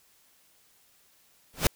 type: noise with exponential growth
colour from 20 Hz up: pink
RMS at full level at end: -18 dBFS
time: 1.53-1.67 s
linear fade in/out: 2 ms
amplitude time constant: 29 ms
effects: white hiss -63 dBFS RMS until 1.75 s